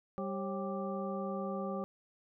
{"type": "harmonic tone with a mistuned harmonic", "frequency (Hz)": 196, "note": "G3", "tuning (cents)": 0, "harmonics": [1, 2, 3, 4, 6], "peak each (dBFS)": [-38, -42, -40, -45, -44], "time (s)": [0.18, 1.84], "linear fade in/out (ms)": 0, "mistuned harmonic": 3, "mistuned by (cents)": -130, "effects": []}